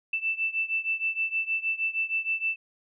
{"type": "beating tone pair", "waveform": "sine", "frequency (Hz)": [2652, 2658.4], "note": ["E7", "E7"], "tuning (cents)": [10, 14], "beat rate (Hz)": 6.4, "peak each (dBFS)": [-28, -30], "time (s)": [0.13, 2.56], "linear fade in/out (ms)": 5, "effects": []}